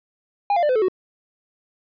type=tone with pitch steps; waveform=triangle; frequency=812 / 694.7 / 594.4 / 508.6 / 435.1 / 372.3 Hz; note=G#5 / F5 / D5 / C5 / A4 / F#4; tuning=-39 / -9 / +21 / -49 / -19 / +11 cents; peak=-14 dBFS; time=0.5-0.884 s; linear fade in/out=2 ms; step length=64 ms; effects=resampled to 11025 Hz